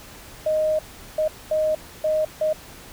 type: tone bursts at uneven times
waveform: sine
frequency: 621 Hz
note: D#5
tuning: 3 cents flat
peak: -18 dBFS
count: 5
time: 0.46-0.79 / 1.18-1.28 / 1.51-1.75 / 2.04-2.25 / 2.41-2.53 s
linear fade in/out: 5 ms
effects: pink hiss -43 dBFS RMS until 2.92 s